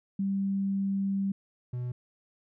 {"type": "tone pair in turn", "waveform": ["sine", "triangle"], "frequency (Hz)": [196, 123.47], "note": ["G3", "B2"], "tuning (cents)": [0, 0], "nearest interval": "minor sixth", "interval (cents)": 800, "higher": "first", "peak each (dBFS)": [-26, -29], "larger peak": "first", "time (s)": [[0.19, 1.32], [1.73, 1.92]], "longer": "first", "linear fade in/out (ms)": 5, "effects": []}